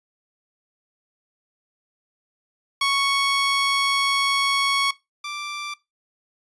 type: tone pair in turn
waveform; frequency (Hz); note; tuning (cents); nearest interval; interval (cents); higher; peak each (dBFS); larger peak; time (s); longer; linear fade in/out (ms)
15% pulse; 1108.7 / 1175.6; C#6 / D6; 0 / +1; minor second; 101; second; -12 / -23; first; 2.81-4.91 / 5.24-5.74; first; 5
effects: noise-tail reverb RT60 0.2 s tail -19 dB re dry + resampled to 22050 Hz